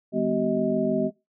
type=tone cluster; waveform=sine; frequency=161.1 / 207.6 / 253.9 / 382.4 / 631 Hz; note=E3 / G#3 / B3 / G4 / D#5; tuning=-39 / 0 / +48 / -43 / +24 cents; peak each=-34 / -27 / -27 / -27 / -27 dBFS; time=0.12-1.11 s; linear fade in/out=50 ms; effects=noise-tail reverb RT60 0.2 s tail -17 dB re dry